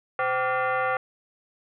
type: tone with frequency modulation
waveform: sine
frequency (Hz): 125.9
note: B2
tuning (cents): +34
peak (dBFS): -22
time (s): 0.19-0.97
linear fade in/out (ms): 2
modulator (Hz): 643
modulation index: 2.5
effects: none